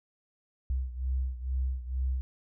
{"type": "beating tone pair", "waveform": "sine", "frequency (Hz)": [63.9, 66.1], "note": ["C2", "C2"], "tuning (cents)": [-40, 18], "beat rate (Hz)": 2.2, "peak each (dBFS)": [-30, -34], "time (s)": [0.7, 2.21], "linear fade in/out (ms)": 0, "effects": []}